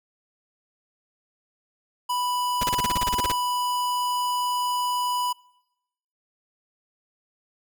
square tone, 987.8 Hz, B5, in tune, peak -24 dBFS, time 2.09-5.33 s, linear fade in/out 10 ms
pink noise bursts, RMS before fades -26 dBFS, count 13, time 2.61-3.32 s, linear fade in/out 5 ms, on 26 ms, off 31 ms
effects noise-tail reverb RT60 0.9 s tail -24 dB re dry

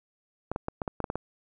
clicks, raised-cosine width 1 ms, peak -16 dBFS, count 9, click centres 0.516 / 0.561 / 0.684 / 0.818 / 0.878 / 1.003 / 1.042 / 1.101 / 1.156 s, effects none

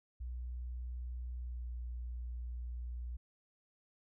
sine tone with pitch glide, 61.2 to 60.22 Hz, B1 to B1, -15 to -43 cents, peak -39 dBFS, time 0.2-3.17 s, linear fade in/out 10 ms, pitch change -28 cents, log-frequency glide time 1.41-1.66 s, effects none

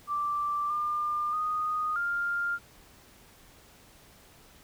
sine tone with pitch steps, 1173 / 1200 / 1238 / 1400 Hz, D6 / D6 / D#6 / F6, -2 / +37 / -9 / +4 cents, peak -27 dBFS, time 0.07-2.59 s, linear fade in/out 50 ms, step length 630 ms, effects pink hiss -56 dBFS RMS until 4.63 s

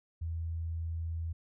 sine tone, 82.41 Hz, E2, in tune, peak -33 dBFS, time 0.21-1.33 s, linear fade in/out 10 ms, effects none

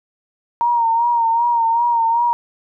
sine tone with vibrato, 932 Hz, A#5, 1 cent flat, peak -13 dBFS, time 0.61-2.33 s, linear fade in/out 0 ms, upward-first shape sine, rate 2.6 Hz, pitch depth 47 cents each way, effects none

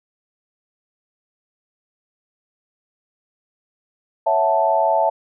sine chord, F# minor seventh, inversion second, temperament equal, 554.4 / 659.3 / 740 / 880 Hz, C#5 / E5 / F#5 / A5, 0 / 0 / 0 / 0 cents, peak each -23 / -18 / -24 / -18 dBFS, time 4.26-5.1 s, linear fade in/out 10 ms, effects none

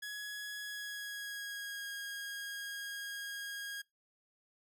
sawtooth tone with pitch glide, 1678 to 1634.9 Hz, G#6 to G#6, +17 to -28 cents, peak -37 dBFS, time 0.02-3.82 s, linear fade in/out 10 ms, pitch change -45 cents, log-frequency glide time 0.6-1.89 s, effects noise-tail reverb RT60 0.2 s tail -23 dB re dry

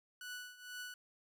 sawtooth tone with tremolo, 1480 Hz, F#6, in tune, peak -39 dBFS, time 0.21-0.94 s, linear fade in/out 2 ms, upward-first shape triangle, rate 2.1 Hz, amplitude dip 85%, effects none

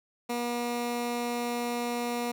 15% pulse tone, 239.9 Hz, A#3, 50 cents sharp, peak -23 dBFS, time 0.29-2.32 s, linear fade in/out 10 ms, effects none

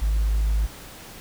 sine tone, 52.8 Hz, G#1, 29 cents sharp, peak -17 dBFS, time 0.01-0.67 s, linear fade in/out 20 ms, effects tanh soft clip ceiling -16 dBFS + pink hiss -42 dBFS RMS until 1.2 s

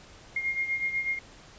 sine beating tone pair, 2130 / 2138.1 Hz, C7 / C7, +30 / +37 cents, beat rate 8.1 Hz, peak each -28 / -34 dBFS, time 0.36-1.19 s, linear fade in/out 5 ms, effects pink hiss -51 dBFS RMS until 1.58 s + resampled to 16000 Hz

